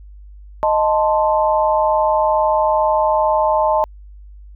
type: chord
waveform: sine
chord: A diminished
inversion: second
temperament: equal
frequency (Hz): 622.3 / 880 / 1046.5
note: Eb5 / A5 / C6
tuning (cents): 0 / 0 / 0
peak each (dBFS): -16 / -16 / -21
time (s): 0.63-3.84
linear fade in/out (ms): 0
effects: added 50 Hz sine -36 dBFS peak until 4.55 s